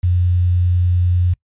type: tone with quantisation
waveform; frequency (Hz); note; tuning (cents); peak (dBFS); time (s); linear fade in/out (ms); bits
sine; 89; F2; +33; -12; 0.03-1.34; 10; 7
effects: noise-tail reverb RT60 0.1 s tail -25 dB re dry + resampled to 8000 Hz